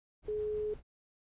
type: noise with tremolo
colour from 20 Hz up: brown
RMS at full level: -49 dBFS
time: 0.22-0.83 s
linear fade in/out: 50 ms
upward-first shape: sine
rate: 6.2 Hz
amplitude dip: 40%
type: tone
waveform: sine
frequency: 423.9 Hz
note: G#4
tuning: 35 cents sharp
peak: -32 dBFS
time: 0.28-0.74 s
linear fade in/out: 5 ms
effects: resampled to 8000 Hz